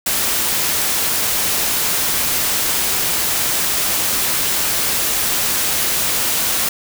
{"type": "noise", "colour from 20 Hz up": "white", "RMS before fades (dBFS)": -18, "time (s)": [0.06, 6.69], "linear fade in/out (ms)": 5, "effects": []}